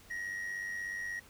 triangle tone with amplitude modulation, 1893 Hz, A#6, 26 cents sharp, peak -32 dBFS, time 0.1-1.2 s, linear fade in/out 10 ms, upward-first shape sine, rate 96.6 Hz, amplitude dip 55%, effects pink hiss -58 dBFS RMS until 1.29 s

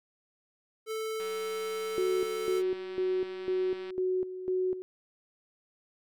square tone, 440 Hz, A4, in tune, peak -33 dBFS, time 0.86-2.63 s, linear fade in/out 50 ms
click train, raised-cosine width 0.3 ms, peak -32 dBFS, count 515, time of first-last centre 1.2-3.905 s, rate 190 Hz
sine tone with tremolo, 370 Hz, F#4, in tune, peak -26 dBFS, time 1.98-4.82 s, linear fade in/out 0 ms, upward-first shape square, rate 2 Hz, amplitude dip 70%
effects none

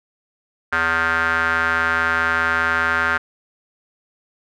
square tone with band-pass filter, 82.41 Hz, E2, in tune, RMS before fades -19 dBFS, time 0.72-3.18 s, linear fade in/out 10 ms, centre 1500 Hz, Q 5.8, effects none

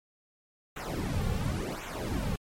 brown noise with flanger, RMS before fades -32 dBFS, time 0.76-2.36 s, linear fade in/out 5 ms, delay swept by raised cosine 0.2 to 3.2 ms, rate 0.92 Hz, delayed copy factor -0.9, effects MP3 64 kbps

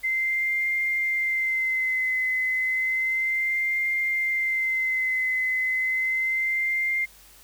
sine tone with vibrato, 2070 Hz, C7, 19 cents flat, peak -22 dBFS, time 0.03-7.06 s, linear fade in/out 20 ms, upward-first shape sine, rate 0.32 Hz, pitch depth 29 cents each way, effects added 49 Hz sine -57 dBFS peak until 7.43 s + white hiss -52 dBFS RMS until 7.43 s

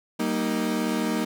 35% pulse chord, Eb major, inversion first, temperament equal with one note detuned, 193.3 / 233.1 / 311.1 Hz, G3 / Bb3 / Eb4, -24 / 0 / 0 cents, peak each -28 / -25 / -27 dBFS, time 0.19-1.25 s, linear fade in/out 10 ms, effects none

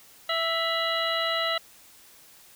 harmonic tone with a mistuned harmonic, 660 Hz, E5, 2 cents sharp, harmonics 1 / 2 / 3 / 4 / 5 / 6, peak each -30 / -30 / -31 / -32 / -38 / -31 dBFS, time 0.29-1.58 s, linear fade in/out 5 ms, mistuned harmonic 4, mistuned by +150 cents, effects white hiss -53 dBFS RMS until 2.55 s

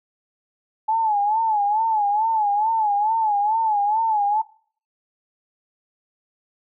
sine tone with vibrato, 856 Hz, A5, 48 cents flat, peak -17 dBFS, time 0.88-4.42 s, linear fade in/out 10 ms, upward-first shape sine, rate 2.3 Hz, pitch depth 100 cents each way, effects noise-tail reverb RT60 0.5 s tail -22 dB re dry

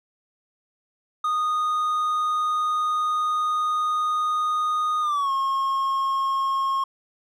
triangle tone with pitch glide, 1235 to 1081.4 Hz, D#6 to C#6, -13 to -43 cents, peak -19 dBFS, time 1.24-6.84 s, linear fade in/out 5 ms, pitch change -230 cents, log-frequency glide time 5.01-5.31 s, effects none

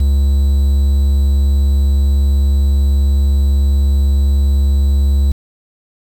triangle tone with quantisation, 69.3 Hz, C#2, in tune, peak -7 dBFS, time 0-5.32 s, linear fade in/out 5 ms, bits 6, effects none

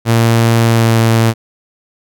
sawtooth tone with pitch glide, 115.3 to 113.84 Hz, A#2 to A#2, -19 to -41 cents, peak -4 dBFS, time 0.05-1.34 s, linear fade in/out 50 ms, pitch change -22 cents, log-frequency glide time 0.64-0.98 s, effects none

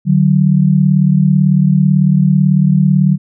sine tone pair together, 149.3 / 187.37 Hz, D3 / F#3, +29 / +22 cents, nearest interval major third, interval 393 cents, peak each -10 dBFS, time 0.05-3.18 s, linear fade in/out 50 ms, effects none

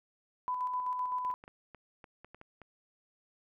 sine tone with tremolo, 1000 Hz, B5, 21 cents sharp, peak -30 dBFS, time 0.48-1.34 s, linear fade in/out 0 ms, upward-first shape square, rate 7.8 Hz, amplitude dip 35%
clicks, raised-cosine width 0.5 ms, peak -35 dBFS, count 10, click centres 1.249 / 1.302 / 1.439 / 1.479 / 1.747 / 2.042 / 2.246 / 2.346 / 2.414 / 2.617 s
effects none

